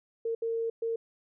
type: tone bursts at uneven times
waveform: sine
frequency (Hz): 457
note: A#4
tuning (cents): -34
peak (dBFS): -28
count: 3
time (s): 0.25-0.35 / 0.42-0.7 / 0.82-0.96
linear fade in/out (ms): 5
effects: none